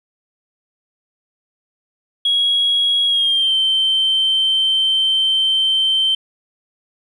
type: tone with pitch glide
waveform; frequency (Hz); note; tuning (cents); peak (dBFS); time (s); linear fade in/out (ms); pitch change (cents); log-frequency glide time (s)
sine; 3314 to 3110; G#7 to G7; -4 to -14; -12; 2.25-6.15; 5; -110; 3.07-3.55
effects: tanh soft clip ceiling -9 dBFS + 9-bit